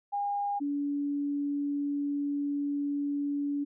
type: tone pair in turn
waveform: sine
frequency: 811 / 286.2 Hz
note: G#5 / D4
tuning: -41 / -45 cents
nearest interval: octave + tritone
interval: 1804 cents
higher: first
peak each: -28 dBFS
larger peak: neither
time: 0.12-0.6 / 0.6-3.65 s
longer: second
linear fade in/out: 20 ms
effects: none